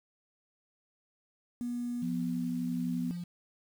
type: tone with pitch glide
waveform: sine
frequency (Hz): 241.6 to 246.4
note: B3 to B3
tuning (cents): -38 to -4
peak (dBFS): -32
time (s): 1.61-3.11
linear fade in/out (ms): 0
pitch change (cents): +34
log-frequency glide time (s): 2-2.06
type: tone with tremolo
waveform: sine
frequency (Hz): 174.61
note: F3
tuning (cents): 0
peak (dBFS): -33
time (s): 2.02-3.24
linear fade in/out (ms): 5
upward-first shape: triangle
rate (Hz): 1.4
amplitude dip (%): 30
effects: 9-bit